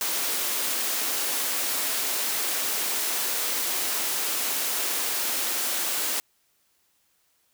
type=high-pass noise; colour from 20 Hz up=white; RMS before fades=-27 dBFS; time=0.01-6.2 s; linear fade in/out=0 ms; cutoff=250 Hz; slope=24 dB/octave; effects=white hiss -68 dBFS RMS until 7.53 s